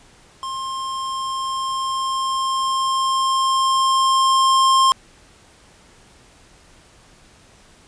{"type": "tone with level ramp", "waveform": "square", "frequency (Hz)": 1061, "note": "C6", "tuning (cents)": 24, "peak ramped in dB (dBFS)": [-26, -12], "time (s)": [0.43, 4.92], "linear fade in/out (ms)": 0, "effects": ["pink hiss -50 dBFS RMS until 7.87 s", "resampled to 22050 Hz"]}